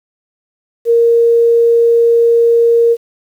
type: tone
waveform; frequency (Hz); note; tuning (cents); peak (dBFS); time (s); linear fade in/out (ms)
sine; 466.2; A#4; 0; -6; 0.85-2.97; 50
effects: 7-bit